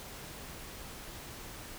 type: silence
effects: pink hiss -46 dBFS RMS until 1.78 s